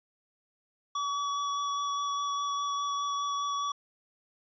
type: tone with vibrato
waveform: square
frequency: 1138 Hz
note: C#6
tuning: 45 cents sharp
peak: -30 dBFS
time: 0.95-3.72 s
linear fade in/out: 5 ms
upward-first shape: sine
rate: 4.9 Hz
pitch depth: 9 cents each way
effects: resampled to 16000 Hz